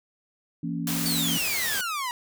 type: chord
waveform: sine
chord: A# diminished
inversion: second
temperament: just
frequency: 167.82 / 233.1 / 279.7 Hz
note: E3 / A#3 / C#4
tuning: +31 / 0 / +16 cents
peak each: -30 / -33 / -32 dBFS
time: 0.63-1.38 s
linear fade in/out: 5 ms
type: noise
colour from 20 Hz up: white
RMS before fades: -30 dBFS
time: 0.87-1.81 s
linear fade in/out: 2 ms
type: exponential sweep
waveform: sawtooth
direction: down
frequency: 4637 to 948 Hz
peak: -24 dBFS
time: 1.06-2.11 s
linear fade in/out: 0 ms
effects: none